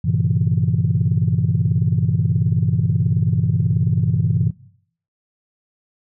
sine chord, G diminished seventh, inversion none, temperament equal with one note detuned, 98 / 116.54 / 135.04 / 164.81 Hz, G2 / Bb2 / Db3 / Fb3, 0 / 0 / -45 / 0 cents, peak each -20 dBFS, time 0.04-4.51 s, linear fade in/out 10 ms, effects noise-tail reverb RT60 0.6 s tail -17 dB re dry + tanh soft clip ceiling -7 dBFS

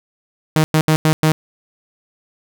sawtooth tone bursts at uneven times, 156.4 Hz, D#3, 9 cents sharp, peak -7 dBFS, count 5, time 0.56-0.64 / 0.74-0.81 / 0.88-0.96 / 1.05-1.13 / 1.23-1.32 s, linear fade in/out 0 ms, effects none

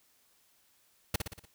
pink noise with echo, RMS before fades -28 dBFS, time 1.14-1.16 s, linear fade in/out 5 ms, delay 59 ms, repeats 5, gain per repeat -5 dB, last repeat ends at 1.455 s, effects white hiss -68 dBFS RMS until 1.54 s

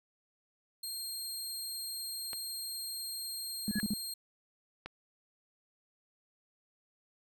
20% pulse tone, 4208 Hz, C8, 9 cents sharp, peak -32 dBFS, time 0.83-4.14 s, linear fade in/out 5 ms
clicks, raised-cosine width 0.3 ms, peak -26 / -25 dBFS, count 2, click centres 2.332 / 4.86 s
sine tone with exponential growth, 1684 Hz, G#6, 24 cents sharp, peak -30 dBFS, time 3.67-3.8 s, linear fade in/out 0 ms, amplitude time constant 27 ms
sine tone bursts, 209.5 Hz, G#3, 15 cents sharp, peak -29 dBFS, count 4, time 3.68-3.936 s, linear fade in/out 0 ms, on 31 ms, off 44 ms
effects none

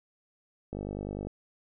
click train, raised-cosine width 2 ms, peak -23 dBFS, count 28, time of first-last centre 0.73-1.27 s, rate 50 Hz, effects none

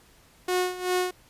sawtooth tone with tremolo, 363.8 Hz, F#4, 29 cents flat, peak -18 dBFS, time 0.48-1.11 s, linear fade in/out 5 ms, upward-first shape sine, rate 2.6 Hz, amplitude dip 80%, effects pink hiss -57 dBFS RMS until 1.29 s + resampled to 32000 Hz

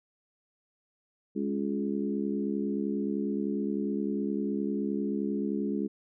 harmonic tone with a mistuned harmonic, 69.8 Hz, C#2, 13 cents sharp, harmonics 3 / 4 / 5 / 6, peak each -31 / -33 / -35 / -37 dBFS, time 1.35-5.88 s, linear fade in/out 20 ms, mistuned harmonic 3, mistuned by -28 cents, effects none

